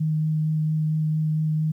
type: tone with vibrato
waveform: sine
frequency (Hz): 155.56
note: D#3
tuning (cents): 0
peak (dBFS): -20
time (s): 0-1.72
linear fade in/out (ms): 10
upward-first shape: sine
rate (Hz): 4.4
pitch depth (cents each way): 9
effects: 10-bit